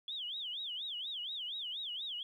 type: tone with vibrato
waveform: sine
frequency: 3322 Hz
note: G#7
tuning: in tune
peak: -38 dBFS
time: 0.08-2.23 s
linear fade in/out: 2 ms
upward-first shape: sine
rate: 4.2 Hz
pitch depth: 250 cents each way
effects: 12-bit